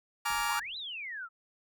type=chord; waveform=30% pulse; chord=Bb dominant seventh; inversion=third; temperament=just; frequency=839.1 / 932.3 / 1165.4 / 1398.5 Hz; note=Ab5 / Bb5 / D6 / F6; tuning=+18 / 0 / -14 / +2 cents; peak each=-33 / -32 / -32 / -33 dBFS; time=0.25-0.6 s; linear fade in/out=10 ms
type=noise with exponential decay; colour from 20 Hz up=brown; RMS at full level=-49 dBFS; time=0.3-1.09 s; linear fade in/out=0 ms; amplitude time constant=170 ms
type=exponential two-way sweep; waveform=sine; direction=up then down; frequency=740 to 4067 to 1284 Hz; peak=-37 dBFS; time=0.46-1.29 s; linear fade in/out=50 ms; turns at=0.77 s
effects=none